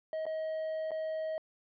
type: tone with dropouts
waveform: triangle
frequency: 633 Hz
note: D#5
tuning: 30 cents sharp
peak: -31 dBFS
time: 0.13-1.38 s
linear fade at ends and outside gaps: 1 ms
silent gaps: 0.255-0.265 / 0.908-0.916 s
effects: resampled to 11025 Hz